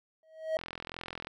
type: tone with exponential growth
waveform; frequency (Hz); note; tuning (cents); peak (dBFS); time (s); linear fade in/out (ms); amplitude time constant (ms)
triangle; 637; D#5; +41; -22; 0.23-0.57; 1; 72
type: click train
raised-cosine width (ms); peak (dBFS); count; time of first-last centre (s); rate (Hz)
0.3; -23; 30; 0.59-1.271; 42.6
effects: none